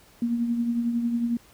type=tone with tremolo; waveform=sine; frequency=235.7 Hz; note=A#3; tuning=19 cents sharp; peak=-20 dBFS; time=0.22-1.37 s; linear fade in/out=2 ms; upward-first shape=triangle; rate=11 Hz; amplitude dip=55%; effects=pink hiss -55 dBFS RMS until 1.53 s